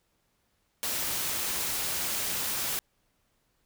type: noise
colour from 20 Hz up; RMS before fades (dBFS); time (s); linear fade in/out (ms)
white; -31; 0.83-2.79; 0
effects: pink hiss -73 dBFS RMS until 3.65 s